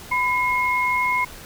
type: tone pair together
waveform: sine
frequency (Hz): 1000 / 2156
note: B5 / C#7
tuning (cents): +21 / -49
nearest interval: octave + minor second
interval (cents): 1330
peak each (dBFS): -21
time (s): 0.11-1.25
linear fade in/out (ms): 10
effects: pink hiss -40 dBFS RMS until 1.45 s

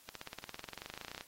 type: accelerating click train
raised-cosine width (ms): 0.2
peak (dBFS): -26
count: 26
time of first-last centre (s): 0.09-1.209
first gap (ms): 63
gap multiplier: 0.97
effects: white hiss -61 dBFS RMS until 1.27 s + AAC 48 kbps

